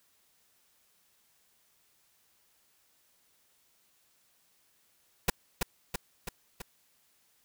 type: noise with echo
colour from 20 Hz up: pink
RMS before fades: -24 dBFS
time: 5.28-5.3 s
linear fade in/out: 5 ms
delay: 330 ms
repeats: 4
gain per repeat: -4 dB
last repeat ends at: 6.62 s
effects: white hiss -69 dBFS RMS until 7.44 s